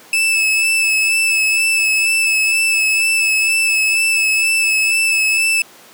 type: tone with vibrato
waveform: 40% pulse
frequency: 2618 Hz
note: E7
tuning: 13 cents flat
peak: -12 dBFS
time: 0.13-5.62 s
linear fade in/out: 2 ms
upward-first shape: sine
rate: 2.1 Hz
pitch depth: 23 cents each way
effects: pink hiss -42 dBFS RMS until 5.93 s + high-pass 300 Hz 12 dB/octave